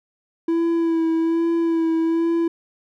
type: tone with vibrato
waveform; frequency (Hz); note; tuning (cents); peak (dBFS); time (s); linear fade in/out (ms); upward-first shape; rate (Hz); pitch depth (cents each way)
triangle; 330.4; E4; +4; -15; 0.48-2.48; 5; sine; 1.2; 25
effects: none